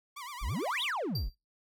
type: tone with vibrato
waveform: sawtooth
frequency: 1066 Hz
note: C6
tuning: 32 cents sharp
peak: -37 dBFS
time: 0.16-0.91 s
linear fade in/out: 10 ms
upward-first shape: sine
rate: 9 Hz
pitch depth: 190 cents each way
type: exponential two-way sweep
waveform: triangle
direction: up then down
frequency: 33.39 to 3954 to 33.39 Hz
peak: -29 dBFS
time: 0.41-1.3 s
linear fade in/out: 20 ms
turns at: 0.82 s
type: tone with exponential decay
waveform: square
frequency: 4700 Hz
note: D8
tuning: 1 cent sharp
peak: -33 dBFS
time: 1.15-1.35 s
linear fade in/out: 5 ms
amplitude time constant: 42 ms
effects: noise-tail reverb RT60 0.2 s tail -23 dB re dry